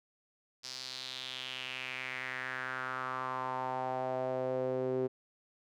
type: tone with band-pass filter sweep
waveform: sawtooth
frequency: 129.2 Hz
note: C3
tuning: 21 cents flat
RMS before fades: -37 dBFS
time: 0.63-5.08 s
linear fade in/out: 20 ms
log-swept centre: 5100 to 390 Hz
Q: 3.9
effects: none